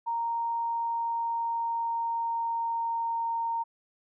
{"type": "tone with pitch glide", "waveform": "sine", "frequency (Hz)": [929, 922.1], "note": ["A#5", "A#5"], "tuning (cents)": [-6, -19], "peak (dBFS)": -27, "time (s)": [0.06, 3.64], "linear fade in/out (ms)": 20, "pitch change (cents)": -13, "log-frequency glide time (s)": [0.59, 3.29], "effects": []}